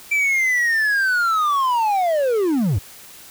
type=linear sweep; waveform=triangle; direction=down; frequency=2349 to 77.78 Hz; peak=-14 dBFS; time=0.11-2.79 s; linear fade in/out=10 ms; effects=white hiss -42 dBFS RMS until 3.3 s